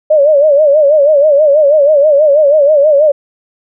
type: tone with vibrato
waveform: sine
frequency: 589 Hz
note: D5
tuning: 5 cents sharp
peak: -4 dBFS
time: 0.1-3.12 s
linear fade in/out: 10 ms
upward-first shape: sine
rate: 6.2 Hz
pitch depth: 110 cents each way
effects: none